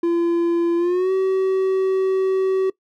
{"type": "tone with pitch glide", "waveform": "triangle", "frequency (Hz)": [340.7, 380.2], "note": ["F4", "F#4"], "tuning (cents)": [-43, 47], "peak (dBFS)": -14, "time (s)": [0.03, 2.7], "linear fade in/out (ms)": 5, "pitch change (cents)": 190, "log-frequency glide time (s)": [0.77, 1.12], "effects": ["noise-tail reverb RT60 0.1 s tail -21 dB re dry"]}